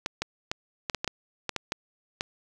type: clicks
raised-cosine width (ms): 0.2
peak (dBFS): -11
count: 11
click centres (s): 0.061 / 0.22 / 0.515 / 0.898 / 0.947 / 1.045 / 1.077 / 1.493 / 1.563 / 1.721 / 2.209
effects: none